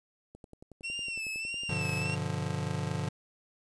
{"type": "click train", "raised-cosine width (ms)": 2, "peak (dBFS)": -35, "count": 18, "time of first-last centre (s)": [0.35, 1.91], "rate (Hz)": 10.9}
{"type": "tone with vibrato", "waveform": "40% pulse", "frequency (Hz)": 2694, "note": "E7", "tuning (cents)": 37, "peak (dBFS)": -33, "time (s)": [0.83, 2.16], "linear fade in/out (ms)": 20, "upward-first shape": "sine", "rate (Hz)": 1.6, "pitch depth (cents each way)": 66}
{"type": "chord", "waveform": "square", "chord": "G dominant seventh", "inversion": "none", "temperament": "just", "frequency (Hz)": [98, 122.5, 147, 176.4], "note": ["G2", "B2", "D3", "F3"], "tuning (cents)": [0, -14, 2, 18], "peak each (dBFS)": [-38, -39, -36, -38], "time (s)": [1.69, 3.09], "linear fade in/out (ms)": 5}
{"effects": ["resampled to 22050 Hz", "10-bit"]}